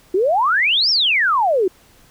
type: exponential two-way sweep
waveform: sine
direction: up then down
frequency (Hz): 348.9 to 5588 to 348.9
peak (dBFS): -13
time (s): 0.14-1.68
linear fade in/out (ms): 5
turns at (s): 0.9
effects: pink hiss -51 dBFS RMS until 2.1 s